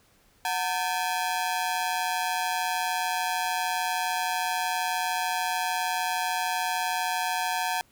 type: ring-modulated tone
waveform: sawtooth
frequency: 821 Hz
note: G#5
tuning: 20 cents flat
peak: -19 dBFS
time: 0.45-7.81 s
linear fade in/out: 0 ms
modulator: 86.6 Hz
effects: pink hiss -62 dBFS RMS until 7.91 s